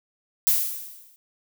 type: noise with exponential decay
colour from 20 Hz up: violet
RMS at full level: -17 dBFS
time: 0.47-1.16 s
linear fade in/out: 0 ms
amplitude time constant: 150 ms
effects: none